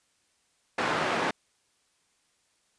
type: band-pass noise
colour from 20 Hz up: white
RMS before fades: -28 dBFS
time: 0.78-1.31 s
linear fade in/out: 5 ms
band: 190 to 1500 Hz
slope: 12 dB/octave
effects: white hiss -70 dBFS RMS until 2.78 s + resampled to 22050 Hz